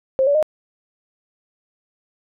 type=tone with pitch steps; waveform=sine; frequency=530 / 571.3 / 615.9 Hz; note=C5 / D5 / D#5; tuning=+22 / -48 / -18 cents; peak=-13 dBFS; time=0.19-0.427 s; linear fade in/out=0 ms; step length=79 ms; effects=none